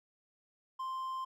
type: tone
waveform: triangle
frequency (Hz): 1046.5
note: C6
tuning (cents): 0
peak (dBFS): -34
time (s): 0.79-1.25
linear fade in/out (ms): 10
effects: none